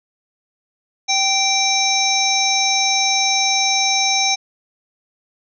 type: harmonic tone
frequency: 780 Hz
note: G5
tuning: 9 cents flat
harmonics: 1 / 3 / 5 / 7 / 8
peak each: -21 / -21 / -21 / -21 / -21 dBFS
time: 1.08-4.36 s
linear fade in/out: 20 ms
effects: none